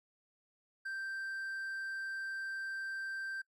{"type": "tone", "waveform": "triangle", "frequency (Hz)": 1568, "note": "G6", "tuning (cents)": 0, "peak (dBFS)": -36, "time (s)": [0.85, 3.42], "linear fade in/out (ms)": 10, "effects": ["noise-tail reverb RT60 0.1 s tail -22 dB re dry"]}